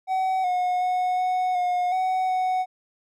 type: tone with pitch steps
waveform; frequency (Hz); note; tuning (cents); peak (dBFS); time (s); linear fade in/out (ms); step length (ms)
triangle; 755 / 725 / 731 / 736 / 719 / 747 / 742; F#5 / F#5 / F#5 / F#5 / F#5 / F#5 / F#5; +35 / -35 / -21 / -9 / -50 / +16 / +5; -19; 0.07-2.66; 50; 370
effects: none